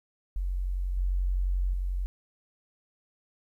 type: tone with level steps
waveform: sine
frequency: 45.7 Hz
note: F#1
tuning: 21 cents flat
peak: -27 / -24 / -27 dBFS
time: 0.36-2.06 s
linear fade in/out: 0 ms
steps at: 0.97 / 1.73 s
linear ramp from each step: 5 ms
effects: 11-bit